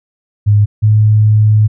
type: tone pair in turn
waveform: sine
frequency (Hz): 103.83 / 107.12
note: G#2 / A2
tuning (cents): 0 / -46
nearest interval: minor second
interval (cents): 54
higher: second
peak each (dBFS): -5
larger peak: neither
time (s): 0.46-0.66 / 0.82-1.68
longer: second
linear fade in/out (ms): 20
effects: none